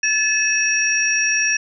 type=tone cluster; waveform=sine; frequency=1730 / 2592 / 5640 Hz; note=A6 / E7 / F8; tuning=-30 / -30 / +16 cents; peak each=-20 dBFS; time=0.03-1.57 s; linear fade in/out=5 ms; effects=none